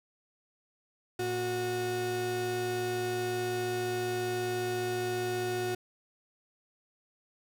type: tone pair together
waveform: 35% pulse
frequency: 114.87 / 364.7 Hz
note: A#2 / F#4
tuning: -25 / -25 cents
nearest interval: octave + minor sixth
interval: 2000 cents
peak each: -37 / -29 dBFS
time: 1.19-5.75 s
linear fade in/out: 5 ms
effects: none